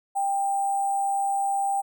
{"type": "tone with sample-and-hold", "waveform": "sine", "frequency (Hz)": 791, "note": "G5", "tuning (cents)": 15, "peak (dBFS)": -22, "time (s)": [0.15, 1.82], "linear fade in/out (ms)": 20, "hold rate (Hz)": 8820, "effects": []}